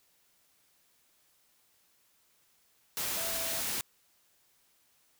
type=tone in noise; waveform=sine; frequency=662 Hz; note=E5; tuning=7 cents sharp; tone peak=-42 dBFS; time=3.17-3.6 s; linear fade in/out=0 ms; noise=white; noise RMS=-34 dBFS; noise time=2.97-3.81 s; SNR=-11 dB; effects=white hiss -69 dBFS RMS until 5.19 s